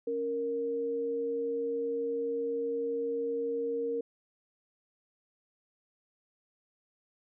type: tone pair together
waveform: sine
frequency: 277.2 / 466.2 Hz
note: C#4 / A#4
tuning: 0 / 0 cents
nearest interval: major sixth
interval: 900 cents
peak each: -39 / -30 dBFS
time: 0.07-4.01 s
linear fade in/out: 5 ms
effects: none